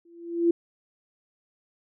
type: tone with exponential growth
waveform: sine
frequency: 340 Hz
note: F4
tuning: 46 cents flat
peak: -15 dBFS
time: 0.05-0.51 s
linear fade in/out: 5 ms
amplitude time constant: 100 ms
effects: none